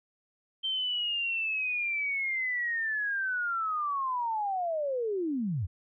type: linear sweep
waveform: sine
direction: down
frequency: 3136 to 76.6 Hz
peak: -28 dBFS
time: 0.63-5.67 s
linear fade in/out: 20 ms
effects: none